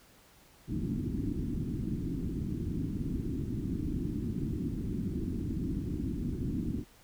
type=low-pass noise; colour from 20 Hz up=white; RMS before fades=-34 dBFS; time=0.67-6.85 s; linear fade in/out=50 ms; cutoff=320 Hz; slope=48 dB/octave; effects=pink hiss -60 dBFS RMS until 7.03 s